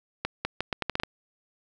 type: accelerating click train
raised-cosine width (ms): 0.3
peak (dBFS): -11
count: 9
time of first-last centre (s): 0.25-1.035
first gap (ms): 200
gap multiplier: 0.78
effects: none